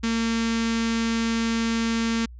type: tone with notch filter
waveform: sawtooth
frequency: 228.3 Hz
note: A#3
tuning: 36 cents flat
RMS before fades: -24 dBFS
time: 0.03-2.26 s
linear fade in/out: 10 ms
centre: 630 Hz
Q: 0.57
effects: added 60 Hz sine -39 dBFS peak until 2.39 s + resampled to 16000 Hz